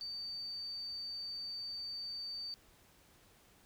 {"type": "tone", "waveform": "sine", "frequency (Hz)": 4592, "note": "D8", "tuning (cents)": -40, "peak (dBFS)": -40, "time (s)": [0.01, 2.54], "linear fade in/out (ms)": 0, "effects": ["pink hiss -65 dBFS RMS until 3.65 s"]}